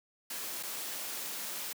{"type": "noise with dropouts", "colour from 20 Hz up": "white", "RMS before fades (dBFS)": -39, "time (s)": [0.3, 1.73], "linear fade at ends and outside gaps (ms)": 5, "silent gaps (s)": [0.629, 0.632], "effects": ["high-pass 200 Hz 12 dB/octave"]}